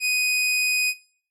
sawtooth tone, 2494 Hz, D#7, 3 cents sharp, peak -17 dBFS, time 0-0.94 s, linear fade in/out 50 ms, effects noise-tail reverb RT60 0.5 s tail -19 dB re dry + low-pass 12000 Hz 12 dB/octave

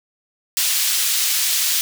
pink high-pass noise, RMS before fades -19 dBFS, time 0.57-1.81 s, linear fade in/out 0 ms, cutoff 3500 Hz, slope 12 dB/octave, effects none

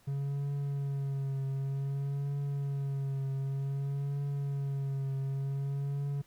triangle tone with vibrato, 138.6 Hz, C#3, in tune, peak -29 dBFS, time 0.07-6.22 s, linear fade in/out 10 ms, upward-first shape triangle, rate 0.54 Hz, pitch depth 41 cents each way, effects pink hiss -65 dBFS RMS until 6.26 s

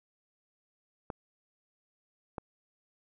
clicks, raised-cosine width 1 ms, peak -22 dBFS, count 2, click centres 1.102 / 2.382 s, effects none

